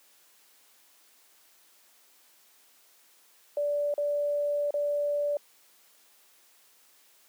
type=tone with dropouts; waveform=sine; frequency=582 Hz; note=D5; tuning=16 cents flat; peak=-25 dBFS; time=3.57-5.37 s; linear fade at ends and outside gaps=2 ms; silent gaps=3.94-3.979 / 4.707-4.74 s; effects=white hiss -61 dBFS RMS until 7.28 s + high-pass 300 Hz 12 dB/octave